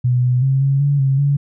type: tone with pitch steps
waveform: sine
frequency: 124.2 / 125 / 134.4 / 137.4 / 142.5 / 135.2 / 141.9 Hz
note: B2 / B2 / C3 / C#3 / C#3 / C#3 / C#3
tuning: +10 / +21 / +47 / -15 / +48 / -43 / +41 cents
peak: -12 dBFS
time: 0.04-1.37 s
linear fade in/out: 10 ms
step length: 190 ms
effects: none